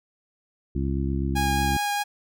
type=harmonic tone; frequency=68 Hz; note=C#2; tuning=33 cents flat; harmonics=1 / 2 / 3 / 4 / 5; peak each=-26 / -29 / -31 / -32 / -33 dBFS; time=0.75-1.77 s; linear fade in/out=5 ms
type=tone with vibrato; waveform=sawtooth; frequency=820 Hz; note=G#5; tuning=22 cents flat; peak=-20 dBFS; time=1.35-2.04 s; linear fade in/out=20 ms; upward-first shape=triangle; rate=4.8 Hz; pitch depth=9 cents each way
effects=none